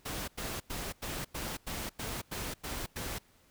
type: noise bursts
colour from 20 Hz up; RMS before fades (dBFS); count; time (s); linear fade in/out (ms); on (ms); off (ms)
pink; -38; 10; 0.05-3.187; 10; 230; 93
effects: pink hiss -65 dBFS RMS until 3.5 s